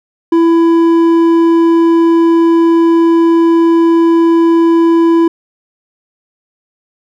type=tone with hard clipping; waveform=sine; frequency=332.9 Hz; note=E4; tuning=17 cents sharp; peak=-7 dBFS; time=0.32-5.28 s; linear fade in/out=5 ms; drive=6 dB; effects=none